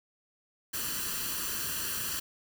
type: noise with comb filter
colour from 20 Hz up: white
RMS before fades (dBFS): -34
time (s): 0.73-2.2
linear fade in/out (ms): 10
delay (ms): 0.68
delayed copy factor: +0.7
effects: none